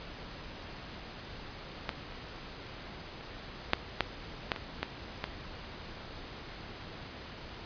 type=clicks; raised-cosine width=0.3 ms; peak=-15 / -30 / -30 / -7 / -9 / -11 / -23 / -14 / -16 dBFS; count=9; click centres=1.892 / 2.123 / 3.21 / 3.734 / 4.007 / 4.518 / 4.562 / 4.83 / 5.241 s; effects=pink hiss -45 dBFS RMS until 7.65 s + resampled to 11025 Hz